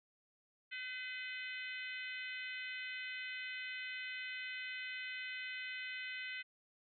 harmonic tone, 508 Hz, B4, 49 cents sharp, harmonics 3 / 4 / 5 / 6 / 7 / 8, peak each -48 / -45 / -48 / -51 / -57 / -58 dBFS, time 0.71-6.43 s, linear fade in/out 20 ms, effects none

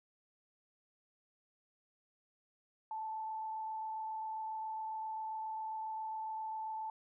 sine tone with frequency modulation, 877 Hz, A5, 6 cents flat, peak -38 dBFS, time 2.91-6.9 s, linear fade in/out 2 ms, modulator 27.4 Hz, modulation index 0.39, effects none

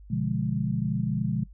sine chord, B diminished seventh, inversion none, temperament equal, 123.47 / 146.83 / 174.61 / 207.7 Hz, B2 / D3 / F3 / Ab3, 0 / 0 / 0 / 0 cents, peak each -30 dBFS, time 0.1-1.44 s, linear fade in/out 10 ms, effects noise-tail reverb RT60 0.1 s tail -20 dB re dry + added 50 Hz sine -45 dBFS peak until 1.53 s

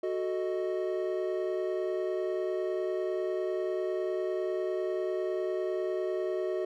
triangle chord, D# diminished, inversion first, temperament equal, 370 / 440 / 622.3 Hz, F#4 / A4 / D#5, 0 / 0 / 0 cents, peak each -29 / -35 / -33 dBFS, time 0.03-6.65 s, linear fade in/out 5 ms, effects none

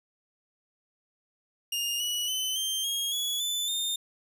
sawtooth tone with pitch steps, 2829 / 2932 / 3039 / 3150 / 3265 / 3384 / 3507 / 3635 Hz, F7 / F#7 / F#7 / G7 / G#7 / G#7 / A7 / A#7, +22 / -16 / +46 / +8 / -30 / +32 / -6 / -44 cents, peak -25 dBFS, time 1.72-3.96 s, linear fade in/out 5 ms, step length 280 ms, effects none

